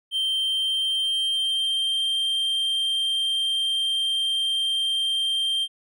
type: tone with pitch glide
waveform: triangle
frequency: 3136 to 3165 Hz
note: G7 to G7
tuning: 0 to +16 cents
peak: -20 dBFS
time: 0.11-5.68 s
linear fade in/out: 50 ms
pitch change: +16 cents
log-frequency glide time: 0.32-2.16 s
effects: none